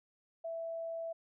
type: tone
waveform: sine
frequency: 661 Hz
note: E5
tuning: 5 cents sharp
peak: -37 dBFS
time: 0.44-1.13 s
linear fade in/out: 10 ms
effects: none